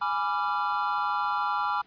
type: chord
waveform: triangle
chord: G# diminished seventh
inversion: none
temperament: equal with one note detuned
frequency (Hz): 830.6 / 987.8 / 1174.7 / 1376.9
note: G#5 / B5 / D6 / F6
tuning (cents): 0 / 0 / 0 / -25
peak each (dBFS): -29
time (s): 0.01-1.82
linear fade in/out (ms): 10
effects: pink hiss -60 dBFS RMS until 1.86 s + resampled to 11025 Hz